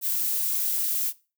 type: noise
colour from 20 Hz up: violet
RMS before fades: -26 dBFS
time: 0.01-1.13 s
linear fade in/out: 50 ms
effects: noise-tail reverb RT60 0.3 s tail -19 dB re dry